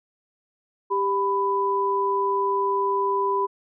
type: tone pair together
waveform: sine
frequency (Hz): 394.9 / 995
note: G4 / B5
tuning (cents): +13 / +13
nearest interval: octave + major third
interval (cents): 1600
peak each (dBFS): -24 / -22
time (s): 0.9-3.47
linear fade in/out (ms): 20
effects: none